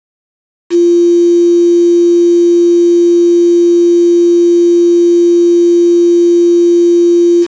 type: tone with quantisation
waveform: sine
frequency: 345.3 Hz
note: F4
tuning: 20 cents flat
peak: -4 dBFS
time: 0.7-7.47 s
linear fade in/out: 50 ms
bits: 4
effects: resampled to 16000 Hz